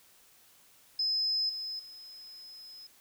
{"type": "tone with level steps", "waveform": "sine", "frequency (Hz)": 5100, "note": "D#8", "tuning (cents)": 42, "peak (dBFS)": [-27, -35, -46], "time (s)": [0.99, 2.87], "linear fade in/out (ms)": 5, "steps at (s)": [1.49, 1.79], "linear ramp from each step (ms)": 5, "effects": ["white hiss -61 dBFS RMS until 3 s"]}